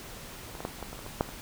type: clicks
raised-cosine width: 1 ms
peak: -28 / -23 / -17 / -22 / -25 / -29 / -26 / -10 / -28 dBFS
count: 9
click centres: 0.552 / 0.605 / 0.651 / 0.827 / 0.93 / 0.991 / 1.064 / 1.209 / 1.29 s
effects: pink hiss -44 dBFS RMS until 1.41 s